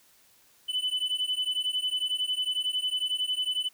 triangle beating tone pair, 3000 / 3011 Hz, F#7 / F#7, +23 / +30 cents, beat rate 11 Hz, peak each -27 dBFS, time 0.68-3.69 s, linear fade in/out 20 ms, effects tanh soft clip ceiling -22 dBFS + white hiss -61 dBFS RMS until 3.73 s

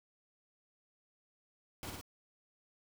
pink noise with echo, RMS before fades -44 dBFS, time 1.83-1.9 s, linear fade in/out 0 ms, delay 56 ms, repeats 2, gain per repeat -2 dB, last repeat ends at 2.012 s, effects none

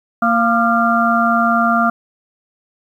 harmonic tone with a mistuned harmonic, 231 Hz, A#3, 16 cents flat, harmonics 1 / 3 / 5 / 6, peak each -17 / -17 / -17 / -17 dBFS, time 0.22-1.9 s, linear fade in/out 5 ms, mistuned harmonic 5, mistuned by +58 cents, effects 8-bit

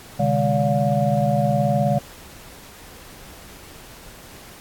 sine tone cluster, 129.7 / 148.8 / 204.8 / 574 / 711 Hz, C3 / D3 / G#3 / D5 / F5, -15 / +23 / -24 / -40 / +31 cents, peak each -23 dBFS, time 0.19-1.99 s, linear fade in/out 10 ms, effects pink hiss -43 dBFS RMS until 4.6 s + AAC 64 kbps

